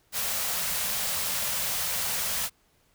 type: band-stop noise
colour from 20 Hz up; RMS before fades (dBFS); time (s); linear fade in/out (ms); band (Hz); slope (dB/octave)
white; -29; 0.12-2.5; 50; 230 to 460; 48
effects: pink hiss -66 dBFS RMS until 2.94 s